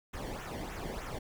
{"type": "noise with flanger", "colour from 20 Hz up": "brown", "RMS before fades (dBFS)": -40, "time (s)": [0.13, 1.19], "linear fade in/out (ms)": 10, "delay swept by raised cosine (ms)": [0.21, 0.81], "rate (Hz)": 3.3, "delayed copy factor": -0.75, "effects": []}